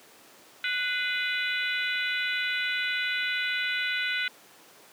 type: harmonic tone with a mistuned harmonic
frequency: 493.9 Hz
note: B4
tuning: in tune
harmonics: 3 / 4 / 5 / 6 / 7 / 8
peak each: -30 / -32 / -34 / -36 / -37 / -38 dBFS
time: 0.64-4.28 s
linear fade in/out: 2 ms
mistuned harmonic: 4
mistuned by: +60 cents
effects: pink hiss -53 dBFS RMS until 4.92 s + high-pass 300 Hz 12 dB/octave